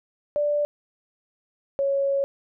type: tone pair in turn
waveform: sine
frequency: 587.3 / 553.5 Hz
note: D5 / C#5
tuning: 0 / -3 cents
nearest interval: minor second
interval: 103 cents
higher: first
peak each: -20 dBFS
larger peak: neither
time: 0.36-0.65 / 1.79-2.24 s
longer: second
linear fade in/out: 0 ms
effects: none